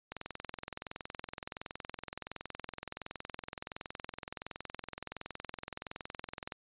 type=click train; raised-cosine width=0.3 ms; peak=-24 dBFS; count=138; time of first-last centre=0.12-6.522 s; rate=21.4 Hz; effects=resampled to 8000 Hz